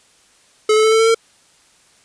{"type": "tone with pitch steps", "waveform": "square", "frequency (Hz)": [430, 434.7, 439.5, 444.4, 449.3, 454.3], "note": ["A4", "A4", "A4", "A4", "A4", "A#4"], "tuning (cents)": [-40, -21, -2, 17, 36, -45], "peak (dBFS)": -11, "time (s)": [0.69, 1.146], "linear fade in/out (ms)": 5, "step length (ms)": 76, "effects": ["white hiss -53 dBFS RMS until 2.04 s", "resampled to 22050 Hz"]}